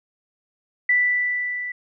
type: tone with level ramp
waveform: sine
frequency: 1975.5 Hz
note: B6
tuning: in tune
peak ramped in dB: -14 to -27 dBFS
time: 0.89-1.72 s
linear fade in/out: 5 ms
effects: none